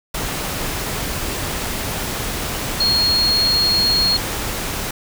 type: tone in noise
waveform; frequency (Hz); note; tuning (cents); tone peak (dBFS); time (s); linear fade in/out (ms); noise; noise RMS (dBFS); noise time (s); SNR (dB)
sine; 4288; C8; +42; -14; 2.8-4.17; 5; pink; -24; 0.14-4.91; +7
effects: none